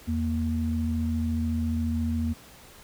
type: tone pair together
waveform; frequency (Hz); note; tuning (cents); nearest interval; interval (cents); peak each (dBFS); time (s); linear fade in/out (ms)
sine; 82.6 / 233.6; E2 / A#3; +4 / +4; octave + tritone; 1800; -27; 0.07-2.34; 20
effects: pink hiss -50 dBFS RMS until 2.83 s